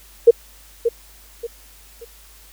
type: tone with echo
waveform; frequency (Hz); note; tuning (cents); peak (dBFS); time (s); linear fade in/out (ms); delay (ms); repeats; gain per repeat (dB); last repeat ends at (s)
sine; 466.2; A#4; 0; -3; 0.27-0.31; 10; 580; 3; -10; 2.05
effects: added 50 Hz sine -48 dBFS peak until 2.52 s + white hiss -48 dBFS RMS until 2.52 s